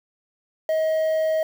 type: tone with quantisation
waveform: triangle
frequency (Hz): 633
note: D#5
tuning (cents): +30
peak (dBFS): -17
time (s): 0.69-1.43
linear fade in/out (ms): 2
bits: 7
effects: none